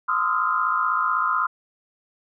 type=tone cluster; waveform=sine; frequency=1034 / 1228 / 1284 / 1396 Hz; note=C6 / D#6 / E6 / F6; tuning=-21 / -23 / -46 / -1 cents; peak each=-25 dBFS; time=0.08-1.47 s; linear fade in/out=10 ms; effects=none